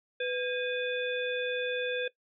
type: harmonic tone with a mistuned harmonic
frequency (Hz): 497.8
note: B4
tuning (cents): +14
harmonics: 1 / 3 / 5 / 7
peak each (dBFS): -31 / -36 / -38 / -39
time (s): 0.2-2.08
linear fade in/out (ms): 5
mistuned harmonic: 3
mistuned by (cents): +140
effects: noise-tail reverb RT60 0.1 s tail -18 dB re dry